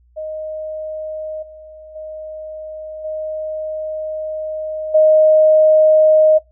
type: tone with level steps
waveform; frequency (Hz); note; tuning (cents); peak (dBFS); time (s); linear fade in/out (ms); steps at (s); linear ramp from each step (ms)
sine; 622.3; D#5; 0; -23 / -35 / -27 / -21 / -7; 0.16-6.39; 20; 1.42 / 1.95 / 3.04 / 4.94; 10
effects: noise-tail reverb RT60 0.2 s tail -20 dB re dry + added 60 Hz sine -50 dBFS peak until 6.51 s